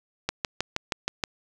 click train, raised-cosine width 0.2 ms, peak -8 dBFS, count 7, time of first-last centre 0.29-1.238 s, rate 6.33 Hz, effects none

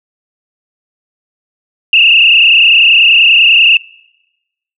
sine tone with frequency modulation, 2733 Hz, F7, 38 cents flat, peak -3 dBFS, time 1.93-3.77 s, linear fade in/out 2 ms, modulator 30.3 Hz, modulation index 4.2, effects noise-tail reverb RT60 1.0 s tail -26 dB re dry

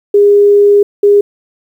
sine tone pair in turn, 407.7 / 407.7 Hz, G#4 / G#4, -32 / -32 cents, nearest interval unison, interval 0 cents, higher neither, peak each -3 dBFS, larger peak neither, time 0.14-0.83 / 1.03-1.21 s, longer first, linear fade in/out 5 ms, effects 7-bit

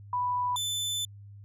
sine / sawtooth tone pair in turn, 987.8 / 3520 Hz, B5 / A7, 0 / 0 cents, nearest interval octave + minor seventh, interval 2200 cents, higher second, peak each -26 dBFS, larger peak neither, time 0.13-0.56 / 0.56-1.05 s, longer second, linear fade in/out 2 ms, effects added 101 Hz sine -45 dBFS peak until 1.44 s + resampled to 32000 Hz

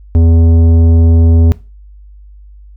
sine tone with tanh clipping, 82.7 Hz, E2, 6 cents sharp, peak -6 dBFS, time 0.15-1.52 s, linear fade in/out 0 ms, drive 12 dB, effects noise-tail reverb RT60 0.3 s tail -19 dB re dry + added 50 Hz sine -33 dBFS peak until 2.76 s

